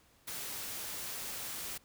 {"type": "noise", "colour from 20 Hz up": "white", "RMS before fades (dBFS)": -41, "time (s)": [0.27, 1.78], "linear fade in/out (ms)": 10, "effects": ["pink hiss -66 dBFS RMS until 1.84 s"]}